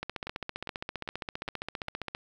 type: two click trains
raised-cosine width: 0.3 ms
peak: -21 / -18 dBFS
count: 5 / 33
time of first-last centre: 0.27-1.883 / 0.03-2.149 s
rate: 2.48 / 15.1 Hz
effects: 9-bit